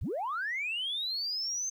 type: linear sweep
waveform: sine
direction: up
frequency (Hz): 30.39 to 6330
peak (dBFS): -30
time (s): 0.01-1.7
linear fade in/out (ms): 10
effects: tanh soft clip ceiling -27 dBFS + 11-bit